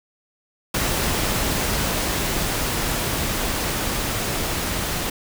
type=noise with level ramp; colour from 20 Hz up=pink; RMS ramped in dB=-22 to -25 dBFS; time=0.74-5.1 s; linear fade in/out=5 ms; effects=none